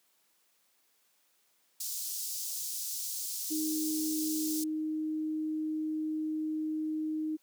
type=high-pass noise; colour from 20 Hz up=pink; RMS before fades=-37 dBFS; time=1.8-4.64 s; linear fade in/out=5 ms; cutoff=5100 Hz; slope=24 dB/octave
type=tone; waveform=sine; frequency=311.1 Hz; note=D#4; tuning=in tune; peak=-30 dBFS; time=3.5-7.37 s; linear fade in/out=20 ms
effects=white hiss -71 dBFS RMS until 7.42 s + high-pass 200 Hz 12 dB/octave